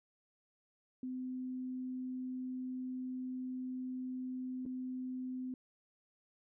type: tone with dropouts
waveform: sine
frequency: 255.5 Hz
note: C4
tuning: 41 cents flat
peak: -38 dBFS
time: 1.03-5.54 s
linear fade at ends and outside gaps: 2 ms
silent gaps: 4.654-4.661 s
effects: none